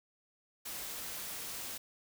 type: noise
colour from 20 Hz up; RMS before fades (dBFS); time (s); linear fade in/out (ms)
white; -42; 0.65-1.78; 10
effects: none